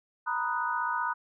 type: chord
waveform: sine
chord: B major seventh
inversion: third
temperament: equal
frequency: 932.3 / 987.8 / 1244.5 / 1480 Hz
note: A#5 / B5 / D#6 / F#6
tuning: 0 / 0 / 0 / 0 cents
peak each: -33 dBFS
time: 0.26-1.14 s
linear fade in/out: 20 ms
effects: none